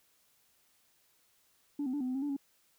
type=tone with pitch steps; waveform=sine; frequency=288.4 / 255.5 / 290.7 / 253.4 / 255.4 / 269.5 / 290.1 / 277.4 Hz; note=D4 / C4 / D4 / B3 / C4 / C#4 / D4 / C#4; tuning=-31 / -41 / -18 / +45 / -42 / -49 / -21 / +1 cents; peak=-30 dBFS; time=1.79-2.366 s; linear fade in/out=5 ms; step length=72 ms; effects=tanh soft clip ceiling -29 dBFS + white hiss -70 dBFS RMS until 2.78 s